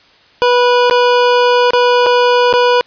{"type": "tone with dropouts", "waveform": "25% pulse", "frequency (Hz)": 490, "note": "B4", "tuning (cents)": -14, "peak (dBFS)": -4, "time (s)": [0.42, 2.81], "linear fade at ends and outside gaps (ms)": 0, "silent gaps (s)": [[0.898, 0.91], [1.706, 1.734], [2.062, 2.066], [2.528, 2.537]], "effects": ["white hiss -47 dBFS RMS until 2.86 s", "resampled to 11025 Hz"]}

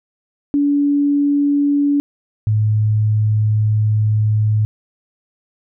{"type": "tone pair in turn", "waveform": "sine", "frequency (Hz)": [286.5, 107.32], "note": ["D4", "A2"], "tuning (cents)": [-43, -43], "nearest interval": "octave + perfect fourth", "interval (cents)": 1700, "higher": "first", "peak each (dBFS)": -12, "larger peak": "neither", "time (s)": [[0.54, 2], [2.47, 4.65]], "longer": "second", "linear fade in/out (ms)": 0, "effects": []}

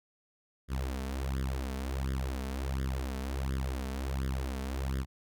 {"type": "tone with flanger", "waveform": "sawtooth", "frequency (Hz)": 66.3, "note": "C2", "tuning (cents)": 23, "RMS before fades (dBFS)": -34, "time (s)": [0.68, 5.06], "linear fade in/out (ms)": 50, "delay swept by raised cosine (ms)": [0.58, 4.58], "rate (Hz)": 1.4, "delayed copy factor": 0.95, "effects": []}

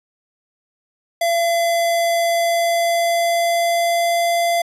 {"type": "tone with pitch glide", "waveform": "square", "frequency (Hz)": [679, 684.9], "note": ["F5", "F5"], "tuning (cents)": [-49, -34], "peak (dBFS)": -16, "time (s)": [1.21, 4.62], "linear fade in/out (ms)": 5, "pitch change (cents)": 15, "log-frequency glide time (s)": [2.25, 4.29], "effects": ["resampled to 32000 Hz"]}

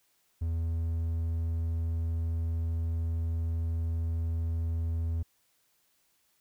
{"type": "tone", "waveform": "triangle", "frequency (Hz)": 82.41, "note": "E2", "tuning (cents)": 0, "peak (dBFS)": -26, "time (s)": [0.41, 5.23], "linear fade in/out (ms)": 10, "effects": ["white hiss -71 dBFS RMS until 6.4 s"]}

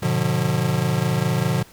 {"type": "chord", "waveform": "square", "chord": "G# diminished seventh", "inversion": "none", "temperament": "just", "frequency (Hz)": [103.83, 124.59, 149.51, 179.41], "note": ["G#2", "B2", "D3", "F3"], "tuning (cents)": [0, 16, 31, 47], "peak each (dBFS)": [-30, -24, -24, -25], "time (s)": [0.02, 1.63], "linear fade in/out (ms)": 10, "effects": ["pink hiss -48 dBFS RMS until 1.72 s"]}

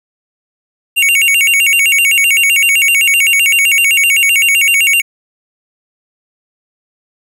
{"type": "tone with vibrato", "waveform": "square", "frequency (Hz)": 2489, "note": "D#7", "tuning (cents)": 0, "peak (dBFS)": -8, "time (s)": [0.96, 5.02], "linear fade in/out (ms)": 20, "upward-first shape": "square", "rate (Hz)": 7.8, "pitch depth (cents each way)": 190, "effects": ["8-bit"]}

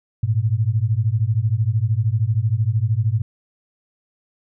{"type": "beating tone pair", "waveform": "sine", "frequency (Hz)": [103.83, 116.83], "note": ["G#2", "A#2"], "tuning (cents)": [0, 4], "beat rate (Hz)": 13, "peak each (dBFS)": -19, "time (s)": [0.23, 3.22], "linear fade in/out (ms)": 5, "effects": []}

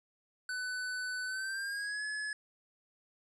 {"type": "tone with pitch glide", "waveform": "square", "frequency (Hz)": [1500, 1703.3], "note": ["F#6", "G#6"], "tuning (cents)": [23, 43], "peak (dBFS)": -36, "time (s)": [0.49, 2.33], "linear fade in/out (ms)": 2, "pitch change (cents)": 220, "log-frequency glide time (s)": [1.24, 2.04], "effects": ["resampled to 24000 Hz"]}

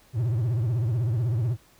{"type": "tone with vibrato", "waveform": "triangle", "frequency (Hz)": 116.54, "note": "A#2", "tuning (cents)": 0, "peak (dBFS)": -20, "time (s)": [0.13, 1.57], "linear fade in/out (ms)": 50, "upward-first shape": "triangle", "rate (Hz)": 16, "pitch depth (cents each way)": 240, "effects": ["pink hiss -58 dBFS RMS until 1.79 s"]}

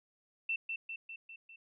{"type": "tone with echo", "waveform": "sine", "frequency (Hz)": 2683, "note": "E7", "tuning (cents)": 30, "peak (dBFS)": -31, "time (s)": [0.49, 0.56], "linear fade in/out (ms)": 5, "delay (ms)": 200, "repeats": 5, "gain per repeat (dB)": -4, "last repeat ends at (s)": 1.56, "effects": []}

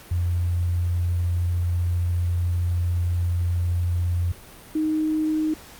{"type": "tone pair in turn", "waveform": "sine", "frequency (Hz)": [87.31, 311.1], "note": ["F2", "D#4"], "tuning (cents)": [0, 0], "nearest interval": "octave + minor seventh", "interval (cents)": 2200, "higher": "second", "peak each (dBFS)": -20, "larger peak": "neither", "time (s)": [[0.11, 4.32], [4.75, 5.54]], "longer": "first", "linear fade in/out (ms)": 5, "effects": ["pink hiss -45 dBFS RMS until 5.79 s", "Opus 48 kbps"]}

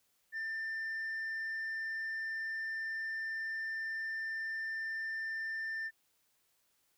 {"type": "tone", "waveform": "sine", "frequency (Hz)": 1789, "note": "A6", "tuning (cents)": 28, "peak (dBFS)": -33, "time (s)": [0.32, 5.91], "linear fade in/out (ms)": 50, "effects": ["tanh soft clip ceiling -35 dBFS", "white hiss -75 dBFS RMS until 6.97 s"]}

